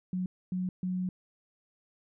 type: tone bursts at uneven times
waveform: sine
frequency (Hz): 183.3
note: F#3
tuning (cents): -16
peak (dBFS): -29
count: 3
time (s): 0.13-0.26 / 0.52-0.69 / 0.83-1.09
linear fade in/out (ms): 2
effects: none